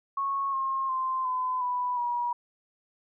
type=tone with pitch steps; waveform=sine; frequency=1100 / 1071.2 / 1043.1 / 1015.7 / 989.1 / 963.2 Hz; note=C#6 / C6 / C6 / B5 / B5 / B5; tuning=-14 / +40 / -6 / +48 / +2 / -44 cents; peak=-26 dBFS; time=0.17-2.33 s; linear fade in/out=5 ms; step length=360 ms; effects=none

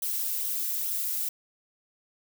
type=noise with flanger; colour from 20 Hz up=violet; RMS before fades=-30 dBFS; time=0.02-1.29 s; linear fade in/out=5 ms; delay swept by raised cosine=0.41 to 2.31 ms; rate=2.3 Hz; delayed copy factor=-0.5; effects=none

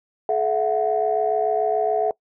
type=tone cluster; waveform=sine; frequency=429.1 / 668 / 735 Hz; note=A4 / E5 / F#5; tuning=-43 / +23 / -12 cents; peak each=-22 dBFS; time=0.29-2.11 s; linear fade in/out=2 ms; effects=noise-tail reverb RT60 0.1 s tail -23 dB re dry + tanh soft clip ceiling -9 dBFS

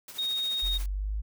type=noise with tremolo; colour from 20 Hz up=white; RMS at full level=-42 dBFS; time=0.08-0.86 s; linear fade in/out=2 ms; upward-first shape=triangle; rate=14 Hz; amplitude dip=65%
type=tone; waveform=sine; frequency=3729 Hz; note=A#7; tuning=in tune; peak=-27 dBFS; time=0.18-0.78 s; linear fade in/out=10 ms
type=linear sweep; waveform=sine; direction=up; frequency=43.65 to 53.3 Hz; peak=-28 dBFS; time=0.62-1.22 s; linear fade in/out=20 ms
effects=none

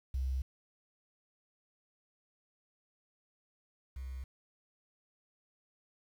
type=tone pair in turn; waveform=sine; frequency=65.41 / 64.96 Hz; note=C2 / C2; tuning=0 / -12 cents; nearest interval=unison; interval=12 cents; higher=first; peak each=-31 / -39 dBFS; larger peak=first; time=0.14-0.42 / 3.96-4.24 s; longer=neither; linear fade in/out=5 ms; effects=10-bit

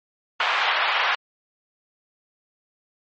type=band-pass noise; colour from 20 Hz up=pink; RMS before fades=-22 dBFS; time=0.4-1.15 s; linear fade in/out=2 ms; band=780 to 3300 Hz; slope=24 dB/octave; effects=MP3 32 kbps

